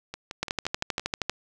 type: two click trains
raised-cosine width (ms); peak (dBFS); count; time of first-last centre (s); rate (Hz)
0.2; -18 / -9; 6 / 12; 0.14-0.996 / 0.43-1.296; 5.84 / 12.7
effects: none